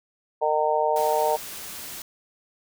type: harmonic tone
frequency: 153 Hz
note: D#3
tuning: 29 cents flat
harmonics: 3 / 4 / 5 / 6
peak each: -26 / -24 / -26 / -25 dBFS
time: 0.41-1.37 s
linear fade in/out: 20 ms
type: noise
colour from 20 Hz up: white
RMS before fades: -37 dBFS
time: 0.96-2.02 s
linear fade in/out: 2 ms
effects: none